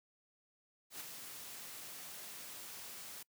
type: noise with ADSR envelope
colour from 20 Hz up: white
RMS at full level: -44 dBFS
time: 0.9-3.23 s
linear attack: 100 ms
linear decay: 17 ms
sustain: -5 dB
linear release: 7 ms
effects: noise-tail reverb RT60 0.1 s tail -24 dB re dry + high-pass 100 Hz 12 dB/octave